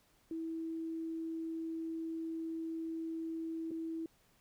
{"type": "tone with dropouts", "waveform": "sine", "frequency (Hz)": 325.8, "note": "E4", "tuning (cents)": -20, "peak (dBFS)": -37, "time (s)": [0.31, 4.06], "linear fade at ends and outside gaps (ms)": 2, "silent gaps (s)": [3.708, 3.714], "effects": ["pink hiss -70 dBFS RMS until 4.4 s"]}